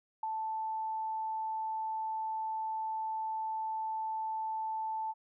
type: tone with ADSR envelope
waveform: sine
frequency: 880 Hz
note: A5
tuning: in tune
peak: -30 dBFS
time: 0.23-5.14 s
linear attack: 4 ms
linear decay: 12 ms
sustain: -3 dB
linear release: 38 ms
effects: none